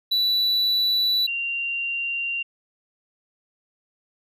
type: tone pair in turn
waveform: triangle / sine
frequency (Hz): 3954 / 2769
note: B7 / F7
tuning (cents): +1 / -15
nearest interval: tritone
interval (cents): 616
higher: first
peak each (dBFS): -17 / -24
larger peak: first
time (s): 0.11-1.27 / 1.27-2.43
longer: neither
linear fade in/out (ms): 10
effects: none